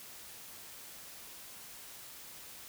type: silence
effects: white hiss -50 dBFS RMS until 2.68 s